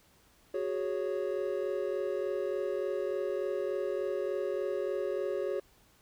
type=chord; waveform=triangle; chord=F# suspended second; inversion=none; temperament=equal with one note detuned; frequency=370 / 413.4 / 554.4 Hz; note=F#4 / G#4 / C#5; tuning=0 / -8 / 0 cents; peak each=-33 dBFS; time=0.54-5.6 s; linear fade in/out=5 ms; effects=pink hiss -64 dBFS RMS until 6.01 s